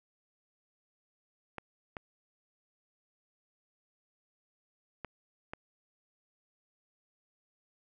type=clicks; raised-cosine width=0.5 ms; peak=-24 dBFS; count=4; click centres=1.583 / 1.968 / 5.047 / 5.535 s; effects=none